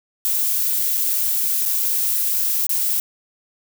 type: noise with dropouts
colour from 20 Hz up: violet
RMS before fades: -20 dBFS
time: 0.25-3 s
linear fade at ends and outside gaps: 0 ms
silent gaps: 0.972-0.976 / 1.653-1.659 / 2.667-2.693 s
effects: none